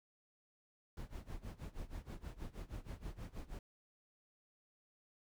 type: noise with tremolo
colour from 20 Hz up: brown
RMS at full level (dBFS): -44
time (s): 0.97-3.59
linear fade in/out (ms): 2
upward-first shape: sine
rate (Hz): 6.3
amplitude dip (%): 90
effects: none